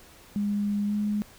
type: tone with pitch glide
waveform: sine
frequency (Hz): 204.8 to 208.4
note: G#3 to G#3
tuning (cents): -24 to +6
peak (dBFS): -24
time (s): 0.36-1.22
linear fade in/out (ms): 0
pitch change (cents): +30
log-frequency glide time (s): 0.86-0.94
effects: pink hiss -52 dBFS RMS until 1.38 s